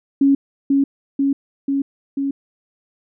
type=tone with echo; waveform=sine; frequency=276.6 Hz; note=C#4; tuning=4 cents flat; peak=-10 dBFS; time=0.21-0.35 s; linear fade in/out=5 ms; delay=490 ms; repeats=4; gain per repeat=-2 dB; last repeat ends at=2.31 s; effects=none